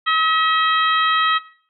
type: harmonic tone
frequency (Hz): 640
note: D#5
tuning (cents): +49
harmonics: 2 / 3 / 4 / 5 / 6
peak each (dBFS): -17 / -21 / -28 / -23 / -27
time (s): 0.06-1.39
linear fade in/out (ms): 20
effects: noise-tail reverb RT60 0.5 s tail -18 dB re dry